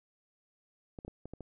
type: clicks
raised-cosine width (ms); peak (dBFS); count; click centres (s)
2; -30; 6; 0.988 / 1.049 / 1.08 / 1.256 / 1.336 / 1.407
effects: none